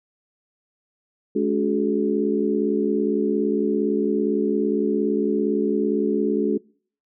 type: harmonic tone with a mistuned harmonic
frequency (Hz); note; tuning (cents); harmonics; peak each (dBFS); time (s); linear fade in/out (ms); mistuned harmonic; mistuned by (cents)
70.9; C#2; +40; 3 / 4 / 5 / 6; -24 / -24 / -24 / -24; 1.35-6.58; 10; 5; +64
effects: noise-tail reverb RT60 0.5 s tail -25 dB re dry